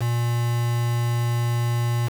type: tone with quantisation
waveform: triangle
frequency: 118.7 Hz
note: A#2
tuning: 32 cents sharp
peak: -18 dBFS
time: 0-2.09 s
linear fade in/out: 20 ms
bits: 5
effects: none